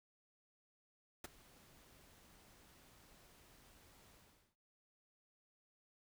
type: noise with ADSR envelope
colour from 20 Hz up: pink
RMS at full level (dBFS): -45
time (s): 1.24-4.56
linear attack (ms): 4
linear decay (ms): 22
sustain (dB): -20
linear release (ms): 420
effects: none